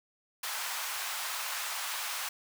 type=high-pass noise; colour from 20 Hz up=pink; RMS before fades=-36 dBFS; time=0.43-2.29 s; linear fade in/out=5 ms; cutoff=850 Hz; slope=24 dB/octave; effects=none